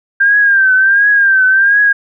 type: tone with vibrato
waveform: sine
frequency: 1589 Hz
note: G6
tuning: 23 cents sharp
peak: -6 dBFS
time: 0.2-1.93 s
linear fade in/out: 10 ms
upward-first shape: triangle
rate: 1.4 Hz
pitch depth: 91 cents each way
effects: none